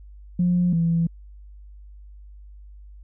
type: tone pair in turn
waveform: sine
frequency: 177.2 / 167.39 Hz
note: F3 / E3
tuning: +25 / +27 cents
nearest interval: minor second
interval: 98 cents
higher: first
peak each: -16 / -17 dBFS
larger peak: first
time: 0.39-0.73 / 0.73-1.07 s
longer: neither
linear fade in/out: 5 ms
effects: tanh soft clip ceiling -12 dBFS + added 50 Hz sine -41 dBFS peak until 3.03 s